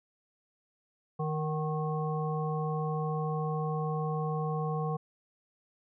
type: harmonic tone with a mistuned harmonic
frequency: 155.56 Hz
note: D#3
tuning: in tune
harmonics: 1 / 3 / 5 / 7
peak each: -31 / -36 / -38 / -39 dBFS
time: 1.19-4.97 s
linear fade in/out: 10 ms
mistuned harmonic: 5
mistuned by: -44 cents
effects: none